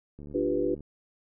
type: click train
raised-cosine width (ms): 3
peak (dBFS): -32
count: 46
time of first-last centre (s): 0.19-0.806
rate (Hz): 73
type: chord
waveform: sine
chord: G dominant seventh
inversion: second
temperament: equal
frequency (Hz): 293.7 / 349.2 / 392 / 493.9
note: D4 / F4 / G4 / B4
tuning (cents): 0 / 0 / 0 / 0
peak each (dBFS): -30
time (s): 0.34-0.75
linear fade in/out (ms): 10
effects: none